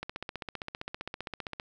click train, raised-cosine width 0.3 ms, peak -20 dBFS, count 25, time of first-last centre 0.03-1.599 s, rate 15.3 Hz, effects none

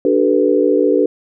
sine chord, B minor seventh, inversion first, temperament equal with one note detuned, 293.7 / 379.5 / 440 / 493.9 Hz, D4 / F#4 / A4 / B4, 0 / +44 / 0 / 0 cents, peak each -16 dBFS, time 0.05-1.06 s, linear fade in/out 2 ms, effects none

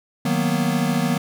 square chord, B major seventh, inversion first, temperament equal, 155.56 / 185 / 233.1 / 246.9 Hz, D#3 / F#3 / A#3 / B3, 0 / 0 / 0 / 0 cents, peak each -25 dBFS, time 0.25-1.18 s, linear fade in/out 5 ms, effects none

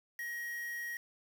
triangle tone with quantisation, 1892 Hz, A#6, 25 cents sharp, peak -36 dBFS, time 0.19-0.97 s, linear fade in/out 2 ms, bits 8, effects none

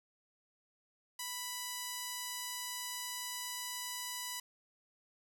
5% pulse tone, 987.8 Hz, B5, in tune, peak -27 dBFS, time 1.19-4.4 s, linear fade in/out 5 ms, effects none

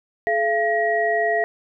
sine tone cluster, 426.8 / 683 / 1899 Hz, G#4 / F5 / A#6, +47 / -39 / +32 cents, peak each -24 / -20 / -23 dBFS, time 0.27-1.44 s, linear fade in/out 0 ms, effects none

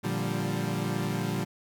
30% pulse chord, G minor seventh, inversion first, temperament equal with one note detuned, 115.74 / 146.83 / 174.61 / 196 Hz, Bb2 / D3 / F3 / G3, -12 / 0 / 0 / 0 cents, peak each -31 dBFS, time 0.03-1.45 s, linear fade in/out 20 ms, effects none

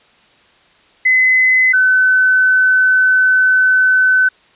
sine tone pair in turn, 2031 / 1514.5 Hz, B6 / F#6, +48 / +40 cents, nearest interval perfect fourth, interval 508 cents, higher first, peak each -8 dBFS, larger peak neither, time 1.05-1.73 / 1.73-4.29 s, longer second, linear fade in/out 10 ms, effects white hiss -50 dBFS RMS until 4.55 s + resampled to 8000 Hz

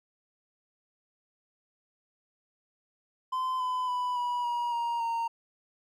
triangle tone with pitch steps, 1028 / 1009.8 / 991.8 / 974.2 / 956.9 / 940 / 923.3 Hz, C6 / B5 / B5 / B5 / A#5 / A#5 / A#5, -31 / +38 / +7 / -24 / +45 / +14 / -17 cents, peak -26 dBFS, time 3.32-5.28 s, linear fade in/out 10 ms, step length 280 ms, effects none

